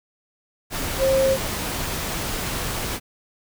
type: tone in noise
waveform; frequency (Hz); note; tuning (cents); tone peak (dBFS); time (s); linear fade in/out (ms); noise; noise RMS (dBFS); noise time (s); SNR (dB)
sine; 534; C5; +35; -16; 0.98-1.38; 50; pink; -27; 0.7-3; +8
effects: none